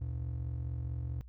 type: ring-modulated tone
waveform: triangle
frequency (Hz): 98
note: G2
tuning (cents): 0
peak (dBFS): -30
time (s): 0.01-1.21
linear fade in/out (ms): 0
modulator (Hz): 22.3
effects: noise-tail reverb RT60 0.1 s tail -22 dB re dry + added 60 Hz sine -48 dBFS peak until 1.28 s